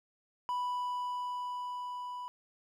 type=tone with level ramp; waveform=triangle; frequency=987.8 Hz; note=B5; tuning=in tune; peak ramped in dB=-29 to -37 dBFS; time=0.49-2.28 s; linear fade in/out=0 ms; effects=none